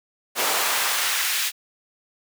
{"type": "noise with high-pass filter sweep", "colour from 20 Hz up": "pink", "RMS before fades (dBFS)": -23, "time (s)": [0.35, 1.52], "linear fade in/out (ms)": 50, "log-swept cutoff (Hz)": [560, 2400], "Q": 0.92, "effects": []}